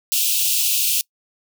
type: high-pass noise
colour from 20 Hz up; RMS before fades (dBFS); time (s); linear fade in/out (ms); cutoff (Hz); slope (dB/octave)
white; -19; 0.12-1.01; 0; 2500; 96
effects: noise-tail reverb RT60 0.1 s tail -25 dB re dry